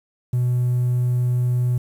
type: tone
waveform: triangle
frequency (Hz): 123.6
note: B2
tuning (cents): +2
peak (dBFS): -14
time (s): 0.33-1.78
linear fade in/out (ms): 5
effects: tanh soft clip ceiling -12 dBFS + 8-bit